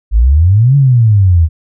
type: exponential two-way sweep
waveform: sine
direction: up then down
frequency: 49.87 to 143.6 to 77.7 Hz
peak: -4 dBFS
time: 0.11-1.49 s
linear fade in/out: 50 ms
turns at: 0.76 s
effects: none